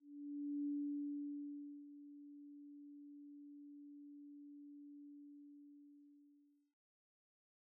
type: tone with ADSR envelope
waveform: sine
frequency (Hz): 288.9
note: D4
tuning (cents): -28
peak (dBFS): -38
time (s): 0-6.75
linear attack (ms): 660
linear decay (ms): 1200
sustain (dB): -16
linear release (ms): 1700
effects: none